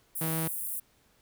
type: high-pass noise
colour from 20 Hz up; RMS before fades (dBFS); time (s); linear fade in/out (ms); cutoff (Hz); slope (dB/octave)
pink; -35; 0.15-0.8; 10; 9300; 48
type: tone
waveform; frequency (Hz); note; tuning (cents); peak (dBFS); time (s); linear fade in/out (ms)
sawtooth; 161.4; E3; -36; -26; 0.21-0.48; 5
effects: pink hiss -66 dBFS RMS until 1.21 s